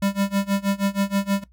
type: tone with tremolo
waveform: square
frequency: 198.1 Hz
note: G3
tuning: 18 cents sharp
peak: -18 dBFS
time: 0.02-1.44 s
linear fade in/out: 5 ms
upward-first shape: sine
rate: 6.3 Hz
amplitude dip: 95%
effects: noise-tail reverb RT60 0.1 s tail -17 dB re dry + added 60 Hz sine -51 dBFS peak until 1.52 s

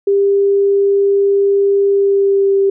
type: tone with pitch glide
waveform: sine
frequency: 398.3 to 393 Hz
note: G4 to G4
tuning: +28 to +4 cents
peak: -9 dBFS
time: 0.07-2.7 s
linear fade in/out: 5 ms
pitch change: -24 cents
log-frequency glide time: 1.9-2.59 s
effects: none

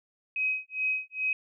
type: tone with tremolo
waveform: sine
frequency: 2532 Hz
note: D#7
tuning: 30 cents sharp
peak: -24 dBFS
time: 0.36-1.33 s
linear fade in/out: 2 ms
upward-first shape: sine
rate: 2.4 Hz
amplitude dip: 100%
effects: none

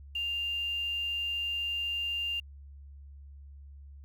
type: tone with quantisation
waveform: sine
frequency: 2796 Hz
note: F7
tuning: 1 cent sharp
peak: -30 dBFS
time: 0.15-2.4 s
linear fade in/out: 5 ms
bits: 9
effects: added 70 Hz sine -46 dBFS peak until 4.04 s

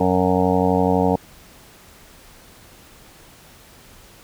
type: harmonic tone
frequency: 92 Hz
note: F#2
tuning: 9 cents flat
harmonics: 1 / 2 / 3 / 5 / 6 / 7 / 8 / 9 / 10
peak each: -26 / -21 / -22 / -21 / -25 / -28 / -24 / -26 / -28 dBFS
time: 0-1.16 s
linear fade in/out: 5 ms
effects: pink hiss -47 dBFS RMS until 4.23 s

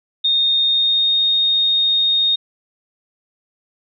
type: tone with pitch glide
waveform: sine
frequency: 3682 to 3703 Hz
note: A#7 to A#7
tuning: -22 to -12 cents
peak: -13 dBFS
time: 0.24-2.36 s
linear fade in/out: 10 ms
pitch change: +10 cents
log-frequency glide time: 0.67-1.17 s
effects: none

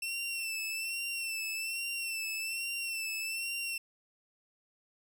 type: tone with vibrato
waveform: sawtooth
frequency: 2688 Hz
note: E7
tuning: 33 cents sharp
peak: -31 dBFS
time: 0.02-3.78 s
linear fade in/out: 5 ms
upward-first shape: sine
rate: 1.2 Hz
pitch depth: 49 cents each way
effects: none

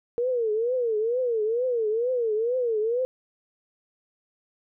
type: tone with vibrato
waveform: sine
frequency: 466.2 Hz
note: A#4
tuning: in tune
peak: -22 dBFS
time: 0.18-3.05 s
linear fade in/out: 0 ms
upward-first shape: triangle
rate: 2.2 Hz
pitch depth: 190 cents each way
effects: none

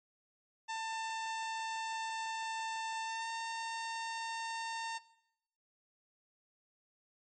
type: tone with pitch glide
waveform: sawtooth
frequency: 894 to 909.1 Hz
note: A5 to A#5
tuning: +27 to -44 cents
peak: -33 dBFS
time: 0.68-4.99 s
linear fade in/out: 20 ms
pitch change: +29 cents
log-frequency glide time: 3.03-3.29 s
effects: noise-tail reverb RT60 0.8 s tail -19 dB re dry + MP3 32 kbps

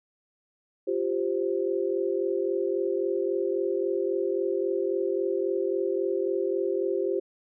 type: chord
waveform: sine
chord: F suspended second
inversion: none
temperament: just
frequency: 349.2 / 392.9 / 523.8 Hz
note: F4 / G4 / C5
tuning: 0 / +4 / +2 cents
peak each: -29 / -27 / -31 dBFS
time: 0.87-7.2 s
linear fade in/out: 10 ms
effects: none

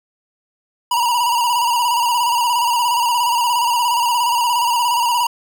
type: tone with vibrato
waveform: square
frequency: 953 Hz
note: A#5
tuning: 38 cents sharp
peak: -15 dBFS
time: 0.91-5.27 s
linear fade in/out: 5 ms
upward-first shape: square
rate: 17 Hz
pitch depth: 48 cents each way
effects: none

